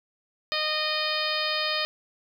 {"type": "harmonic tone", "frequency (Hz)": 615, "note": "D#5", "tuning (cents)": -20, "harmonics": [1, 2, 3, 4, 5, 6, 7, 8], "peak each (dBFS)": [-33, -33, -33, -33, -33, -33, -33, -33], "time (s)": [0.52, 1.85], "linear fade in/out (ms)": 0, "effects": ["9-bit"]}